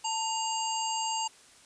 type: harmonic tone with a mistuned harmonic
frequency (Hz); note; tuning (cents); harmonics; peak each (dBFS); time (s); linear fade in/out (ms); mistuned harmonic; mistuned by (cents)
941; A#5; +16; 1 / 3 / 5 / 7 / 8; -31 / -36 / -40 / -41 / -36; 0.04-1.28; 10; 1; -90
effects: white hiss -56 dBFS RMS until 1.65 s + resampled to 22050 Hz